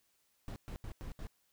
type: noise bursts at uneven times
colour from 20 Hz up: brown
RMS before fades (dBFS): -43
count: 5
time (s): 0.48-0.56 / 0.68-0.76 / 0.84-0.92 / 1.01-1.12 / 1.19-1.27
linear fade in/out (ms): 0
effects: white hiss -75 dBFS RMS until 1.52 s

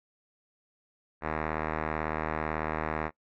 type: tone with low-pass filter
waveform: 5% pulse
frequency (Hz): 78.1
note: D#2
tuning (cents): +7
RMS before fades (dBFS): -32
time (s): 1.21-3.11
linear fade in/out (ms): 50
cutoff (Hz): 1600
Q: 9.3
effects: noise-tail reverb RT60 0.1 s tail -21 dB re dry + MP3 64 kbps

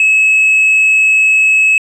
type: tone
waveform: sine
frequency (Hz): 2581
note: E7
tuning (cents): -37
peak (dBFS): -4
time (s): 0-1.78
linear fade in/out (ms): 2
effects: tanh soft clip ceiling -5 dBFS

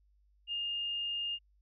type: tone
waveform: sine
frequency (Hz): 2825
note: F7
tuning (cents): +19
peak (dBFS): -33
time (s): 0.47-1.39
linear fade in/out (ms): 50
effects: added 50 Hz sine -65 dBFS peak until 1.61 s

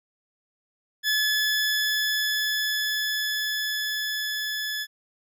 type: tone with level ramp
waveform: 20% pulse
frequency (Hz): 1718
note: A6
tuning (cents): -42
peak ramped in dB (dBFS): -16 to -23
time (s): 1.03-4.87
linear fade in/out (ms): 50
effects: none

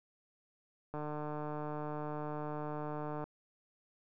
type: click train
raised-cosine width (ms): 1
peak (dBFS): -27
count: 346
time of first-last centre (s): 0.94-3.24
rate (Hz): 150
effects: none

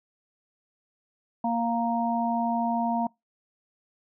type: harmonic tone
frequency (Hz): 233.1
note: A#3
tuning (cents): 0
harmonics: 1 / 3 / 4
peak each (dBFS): -27 / -28 / -29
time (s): 1.44-3.07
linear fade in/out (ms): 5
effects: noise-tail reverb RT60 0.2 s tail -25 dB re dry

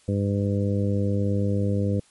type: harmonic tone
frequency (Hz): 100.4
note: G2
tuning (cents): +42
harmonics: 1 / 2 / 3 / 4 / 5 / 6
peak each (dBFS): -23 / -26 / -31 / -34 / -30 / -43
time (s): 0.08-2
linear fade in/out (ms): 5
effects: white hiss -58 dBFS RMS until 2.1 s + MP3 48 kbps

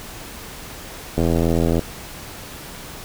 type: click train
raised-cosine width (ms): 2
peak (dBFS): -6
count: 52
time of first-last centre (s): 1.18-1.793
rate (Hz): 83.2
effects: pink hiss -36 dBFS RMS until 3.04 s

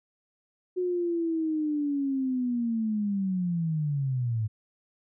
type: linear sweep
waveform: sine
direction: down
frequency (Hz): 366.3 to 105.7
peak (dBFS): -25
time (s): 0.76-4.48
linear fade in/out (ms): 20
effects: none

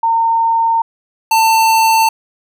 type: tone pair in turn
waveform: sine / square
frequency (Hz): 913 / 893.7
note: A#5 / A5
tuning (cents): -36 / +27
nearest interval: unison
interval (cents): 37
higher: first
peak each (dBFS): -10 / -9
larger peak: second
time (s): 0.03-0.82 / 1.31-2.09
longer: first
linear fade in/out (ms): 5
effects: none

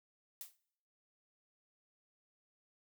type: noise with exponential decay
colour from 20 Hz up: blue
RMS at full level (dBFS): -43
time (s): 0.41-0.57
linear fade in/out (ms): 1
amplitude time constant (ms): 34
effects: noise-tail reverb RT60 0.7 s tail -22 dB re dry

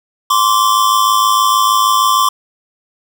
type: tone pair together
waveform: square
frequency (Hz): 1046.5 / 1152.9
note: C6 / D6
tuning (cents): 0 / -32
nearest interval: major second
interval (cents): 168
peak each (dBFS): -13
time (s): 0.3-2.29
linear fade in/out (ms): 5
effects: none

